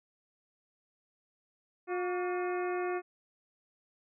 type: harmonic tone with a mistuned harmonic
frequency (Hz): 358.5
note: F4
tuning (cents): +45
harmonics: 1 / 2 / 3 / 4 / 5 / 6 / 7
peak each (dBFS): -32 / -38 / -42 / -44 / -46 / -48 / -49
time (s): 1.87-3.02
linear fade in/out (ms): 50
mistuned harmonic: 3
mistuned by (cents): +94
effects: none